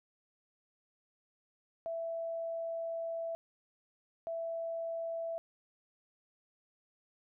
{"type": "tone bursts at uneven times", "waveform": "sine", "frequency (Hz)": 663, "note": "E5", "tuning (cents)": 10, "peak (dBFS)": -35, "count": 2, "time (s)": [[1.86, 3.35], [4.27, 5.38]], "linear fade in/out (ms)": 0, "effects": []}